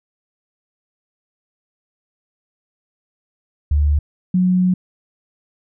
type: tone pair in turn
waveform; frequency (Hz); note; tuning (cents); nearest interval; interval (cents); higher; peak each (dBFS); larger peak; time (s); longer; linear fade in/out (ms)
sine; 73.42 / 182.72; D2 / F#3; 0 / -21; octave + major third; 1579; second; -12; neither; 3.71-3.99 / 4.34-4.74; second; 5
effects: none